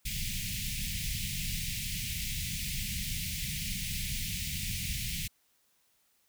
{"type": "band-stop noise", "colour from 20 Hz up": "pink", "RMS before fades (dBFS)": -35, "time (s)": [0.05, 5.28], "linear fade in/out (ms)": 10, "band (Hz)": [200, 2100], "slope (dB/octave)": 48, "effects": ["white hiss -71 dBFS RMS until 6.28 s"]}